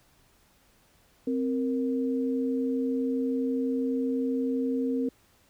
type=tone pair together; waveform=sine; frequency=261.6 / 466.1 Hz; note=C4 / A#4; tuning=0 / 0 cents; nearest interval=minor seventh; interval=1000 cents; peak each=-26 / -31 dBFS; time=1.27-5.09 s; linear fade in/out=5 ms; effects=pink hiss -63 dBFS RMS until 5.49 s